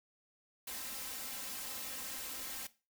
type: noise with comb filter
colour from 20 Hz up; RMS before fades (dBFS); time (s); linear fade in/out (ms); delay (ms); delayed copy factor
white; -43; 0.67-2.67; 5; 3.8; +0.8
effects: noise-tail reverb RT60 0.3 s tail -17 dB re dry